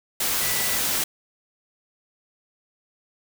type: tone in noise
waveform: sine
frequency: 1975.5 Hz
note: B6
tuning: in tune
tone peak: -33 dBFS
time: 0.41-0.78 s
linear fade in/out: 5 ms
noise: white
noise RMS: -24 dBFS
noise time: 0.2-1.04 s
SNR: -12 dB
effects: none

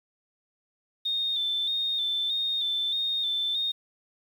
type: tone with vibrato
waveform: sine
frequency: 3614 Hz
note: A7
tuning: 46 cents sharp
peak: -25 dBFS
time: 1.05-3.72 s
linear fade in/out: 10 ms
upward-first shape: square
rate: 1.6 Hz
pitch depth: 37 cents each way
effects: 9-bit

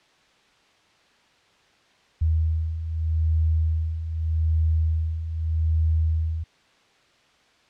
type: beating tone pair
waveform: sine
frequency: 79.4 / 80.22 Hz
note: D#2 / E2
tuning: +36 / -47 cents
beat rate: 0.82 Hz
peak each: -27 / -21 dBFS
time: 2.21-6.44 s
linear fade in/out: 10 ms
effects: white hiss -59 dBFS RMS until 7.69 s + low-pass 4000 Hz 12 dB/octave

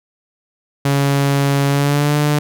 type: tone with pitch glide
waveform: sawtooth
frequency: 140 to 147.98 Hz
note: C#3 to D3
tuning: +18 to +13 cents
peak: -9 dBFS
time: 0.85-2.39 s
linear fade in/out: 5 ms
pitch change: +95 cents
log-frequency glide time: 1.68-2.16 s
effects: none

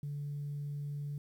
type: tone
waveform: sine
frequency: 144.6 Hz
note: D3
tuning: 27 cents flat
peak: -35 dBFS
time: 0.03-1.18 s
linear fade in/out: 2 ms
effects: tanh soft clip ceiling -33 dBFS + 11-bit

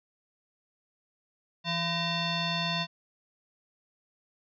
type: tone with frequency modulation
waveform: sine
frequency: 1864.7 Hz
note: A#6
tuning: in tune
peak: -27 dBFS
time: 1.64-2.87 s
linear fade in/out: 50 ms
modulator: 849 Hz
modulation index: 3
effects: none

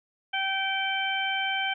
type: harmonic tone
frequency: 775 Hz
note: G5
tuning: 20 cents flat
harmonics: 1 / 2 / 3 / 4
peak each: -31 / -31 / -31 / -31 dBFS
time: 0.33-1.74 s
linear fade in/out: 10 ms
effects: none

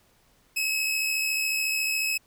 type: tone pair together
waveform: sawtooth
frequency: 2563 / 2637 Hz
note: E7 / E7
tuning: -49 / 0 cents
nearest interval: unison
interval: 49 cents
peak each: -22 / -29 dBFS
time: 0.56-2.18 s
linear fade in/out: 10 ms
effects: pink hiss -63 dBFS RMS until 2.26 s

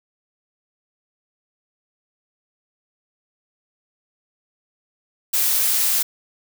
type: noise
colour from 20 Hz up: blue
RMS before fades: -19 dBFS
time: 5.33-6.03 s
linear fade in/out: 10 ms
effects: none

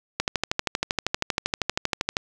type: click train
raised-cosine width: 0.2 ms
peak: -5 dBFS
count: 26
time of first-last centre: 0.2-2.169 s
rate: 12.7 Hz
effects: none

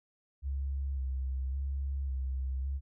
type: tone with vibrato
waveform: sine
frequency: 67.1 Hz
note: C2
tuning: 44 cents sharp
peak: -31 dBFS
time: 0.42-2.81 s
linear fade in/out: 50 ms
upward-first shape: square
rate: 0.9 Hz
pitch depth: 36 cents each way
effects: none

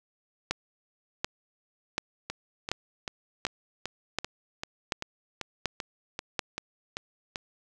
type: two click trains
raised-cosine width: 0.2 ms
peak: -10 / -16 dBFS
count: 9 / 14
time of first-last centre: 0.51-6.392 / 2.3-7.358 s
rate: 1.36 / 2.57 Hz
effects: none

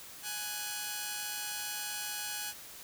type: tone pair together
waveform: 5% pulse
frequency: 832 / 1482.5 Hz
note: G#5 / F#6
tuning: +3 / +3 cents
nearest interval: minor seventh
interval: 1000 cents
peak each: -27 / -28 dBFS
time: 0.22-2.54 s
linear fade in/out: 50 ms
effects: white hiss -49 dBFS RMS until 2.83 s

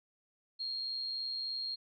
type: tone with amplitude modulation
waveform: sine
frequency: 4241 Hz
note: C8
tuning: 23 cents sharp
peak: -34 dBFS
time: 0.59-1.76 s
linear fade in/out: 20 ms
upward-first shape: sine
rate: 83.4 Hz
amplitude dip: 25%
effects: none

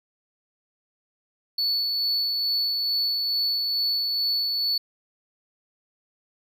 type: tone with tremolo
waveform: triangle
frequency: 4444 Hz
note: C#8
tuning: 4 cents sharp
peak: -20 dBFS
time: 1.58-4.78 s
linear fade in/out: 5 ms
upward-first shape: sine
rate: 2.3 Hz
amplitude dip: 25%
effects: none

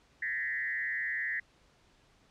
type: tone with frequency modulation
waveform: sine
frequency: 1864.7 Hz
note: A#6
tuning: in tune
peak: -31 dBFS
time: 0.22-1.4 s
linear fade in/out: 5 ms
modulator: 137 Hz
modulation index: 1.2
effects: pink hiss -65 dBFS RMS until 2.3 s + low-pass 6000 Hz 12 dB/octave

